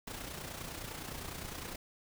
pink noise with amplitude modulation, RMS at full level -41 dBFS, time 0.07-1.76 s, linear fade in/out 5 ms, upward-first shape sine, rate 29.8 Hz, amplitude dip 55%, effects none

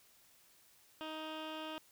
15% pulse tone with low-pass filter, 313.2 Hz, D#4, 11 cents sharp, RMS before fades -44 dBFS, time 1.01-1.78 s, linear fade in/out 0 ms, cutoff 3000 Hz, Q 2.4, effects white hiss -66 dBFS RMS until 1.91 s

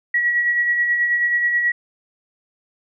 sine tone with tremolo, 1922 Hz, B6, 48 cents flat, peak -14 dBFS, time 0.14-1.72 s, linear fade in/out 5 ms, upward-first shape sine, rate 9.3 Hz, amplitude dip 40%, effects none

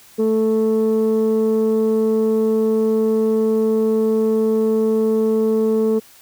sine tone pair together, 220 / 440 Hz, A3 / A4, 0 / 0 cents, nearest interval octave, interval 1200 cents, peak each -16 / -14 dBFS, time 0.18-6 s, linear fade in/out 20 ms, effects tanh soft clip ceiling -11 dBFS + white hiss -47 dBFS RMS until 6.21 s

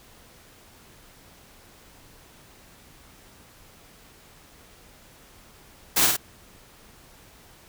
white noise with echo, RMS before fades -20 dBFS, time 5.96-6.07 s, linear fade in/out 10 ms, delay 49 ms, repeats 2, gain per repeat -3 dB, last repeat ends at 6.168 s, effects pink hiss -52 dBFS RMS until 7.68 s

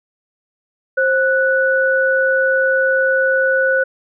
sine tone pair together, 528.7 / 1480 Hz, C5 / F#6, +18 / 0 cents, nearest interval octave + tritone, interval 1782 cents, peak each -15 dBFS, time 0.97-3.84 s, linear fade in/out 10 ms, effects none

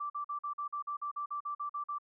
sine tone bursts, 1169 Hz, D6, 8 cents flat, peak -34 dBFS, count 14, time 0-1.985 s, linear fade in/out 10 ms, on 100 ms, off 45 ms, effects none

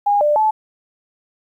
sine tone with pitch steps, 817 / 594 / 866 Hz, G#5 / D5 / A5, -29 / +20 / -28 cents, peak -12 dBFS, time 0.06-0.51 s, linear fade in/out 10 ms, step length 150 ms, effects 9-bit

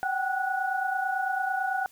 sine tone cluster, 754 / 783 / 1469 Hz, F#5 / G5 / F#6, +32 / -2 / -13 cents, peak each -30 dBFS, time 0.03-1.86 s, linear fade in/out 0 ms, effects white hiss -58 dBFS RMS until 1.91 s

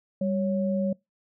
sine tone pair together, 196.97 / 554.4 Hz, G3 / C#5, +9 / 0 cents, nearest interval octave + tritone, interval 1791 cents, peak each -25 / -28 dBFS, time 0.21-0.93 s, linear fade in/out 5 ms, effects noise-tail reverb RT60 0.2 s tail -24 dB re dry

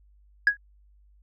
sine tone with exponential decay, 1661.2 Hz, G#6, in tune, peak -10 dBFS, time 0.47-0.57 s, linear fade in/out 2 ms, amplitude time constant 21 ms, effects tanh soft clip ceiling -12 dBFS + added 50 Hz sine -55 dBFS peak until 1.22 s

